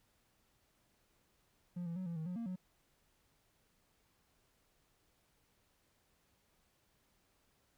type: tone with pitch steps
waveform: triangle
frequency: 176.3 / 168.5 / 185.7 / 169.4 / 158.7 / 179.6 / 231.7 / 183.7 Hz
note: F3 / E3 / F#3 / E3 / D#3 / F3 / A#3 / F#3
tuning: +17 / +38 / +7 / +48 / +35 / +49 / -10 / -12 cents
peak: -36 dBFS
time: 1.76-2.56 s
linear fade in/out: 10 ms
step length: 100 ms
effects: tanh soft clip ceiling -32 dBFS + pink hiss -75 dBFS RMS until 7.77 s